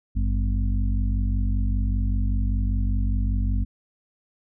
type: harmonic tone with a mistuned harmonic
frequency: 50.7 Hz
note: G#1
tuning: 41 cents flat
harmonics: 1 / 2 / 4 / 5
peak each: -21 / -27 / -33 / -35 dBFS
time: 0.15-3.65 s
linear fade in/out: 20 ms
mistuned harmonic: 2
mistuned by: -98 cents
effects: none